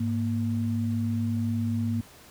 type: tone pair together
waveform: sine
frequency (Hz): 103.83 / 232.8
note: G#2 / A#3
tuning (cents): 0 / -2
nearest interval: octave + major second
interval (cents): 1398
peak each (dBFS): -27 / -27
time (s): 0-2.01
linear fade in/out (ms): 5
effects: pink hiss -51 dBFS RMS until 2.3 s + high-pass 60 Hz 12 dB/octave